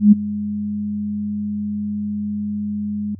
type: tone with ADSR envelope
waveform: sine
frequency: 207.7 Hz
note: G#3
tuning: in tune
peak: -3 dBFS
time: 0-3.15 s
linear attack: 120 ms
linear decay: 16 ms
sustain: -18 dB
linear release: 4 ms
effects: added 94 Hz sine -36 dBFS peak until 3.19 s